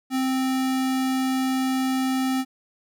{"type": "tone", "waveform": "square", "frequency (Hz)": 261.6, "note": "C4", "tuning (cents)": 0, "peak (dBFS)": -22, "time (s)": [0.1, 2.45], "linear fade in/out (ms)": 50, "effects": []}